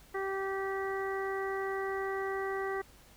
harmonic tone, 388.1 Hz, G4, 17 cents flat, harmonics 1 / 2 / 3 / 4 / 5, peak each -34 / -40 / -41 / -44 / -41 dBFS, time 0.14-2.82 s, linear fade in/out 10 ms, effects added 50 Hz sine -62 dBFS peak until 3.16 s + pink hiss -59 dBFS RMS until 3.16 s

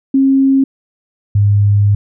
sine tone pair in turn, 270 / 102.07 Hz, C#4 / G#2, -45 / -30 cents, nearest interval octave + perfect fourth, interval 1685 cents, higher first, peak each -7 dBFS, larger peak neither, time 0.14-0.64 / 1.35-1.95 s, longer second, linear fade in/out 5 ms, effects none

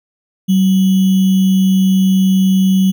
sine tone with sample-and-hold, 189.7 Hz, F#3, 43 cents sharp, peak -8 dBFS, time 0.48-2.92 s, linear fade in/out 20 ms, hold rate 3150 Hz, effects none

